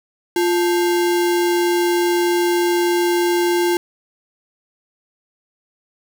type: tone with sample-and-hold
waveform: sine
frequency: 349.2 Hz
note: F4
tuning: in tune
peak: -14 dBFS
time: 0.36-3.77 s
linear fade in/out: 2 ms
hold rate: 1225 Hz
effects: none